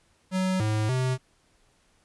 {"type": "tone with pitch steps", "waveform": "square", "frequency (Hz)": [186.9, 107.9, 128.8], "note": ["F#3", "A2", "C3"], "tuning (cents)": [18, -33, -27], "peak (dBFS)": -24, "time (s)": [0.31, 1.18], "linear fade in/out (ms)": 50, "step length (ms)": 290, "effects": ["pink hiss -65 dBFS RMS until 2.04 s", "resampled to 24000 Hz"]}